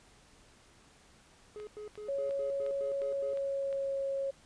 triangle tone bursts, 421.6 Hz, G#4, 26 cents sharp, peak -39 dBFS, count 9, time 1.56-3.334 s, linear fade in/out 0 ms, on 110 ms, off 98 ms
click train, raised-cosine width 0.3 ms, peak -35 dBFS, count 7, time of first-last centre 1.6-3.728 s, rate 2.82 Hz
sine tone with pitch glide, 554.4 to 547.1 Hz, C#5 to C#5, 0 to -23 cents, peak -31 dBFS, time 2.08-4.31 s, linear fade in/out 10 ms, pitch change -23 cents, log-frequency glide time 3.12-4 s
effects pink hiss -61 dBFS RMS until 4.45 s + resampled to 22050 Hz

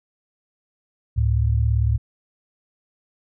sine tone pair together, 71.45 / 109.3 Hz, D2 / A2, -47 / -11 cents, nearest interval perfect fifth, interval 736 cents, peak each -19 dBFS, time 1.16-1.98 s, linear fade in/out 20 ms, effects none

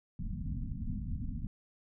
pink low-pass noise, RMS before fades -37 dBFS, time 0.19-1.47 s, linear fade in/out 2 ms, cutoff 260 Hz, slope 96 dB/octave, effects none

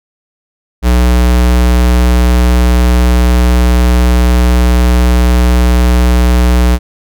square tone, 61 Hz, B1, 21 cents flat, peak -6 dBFS, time 0.82-6.79 s, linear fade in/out 50 ms, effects none

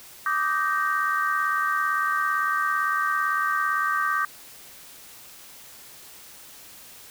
sine chord, Eb major seventh, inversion third, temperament just, 1166.7 / 1244.5 / 1555.6 / 1866.8 Hz, D6 / Eb6 / G6 / Bb6, -12 / 0 / -14 / +2 cents, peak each -25 / -29 / -26 / -31 dBFS, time 0.26-4.25 s, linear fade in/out 2 ms, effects white hiss -46 dBFS RMS until 7.1 s

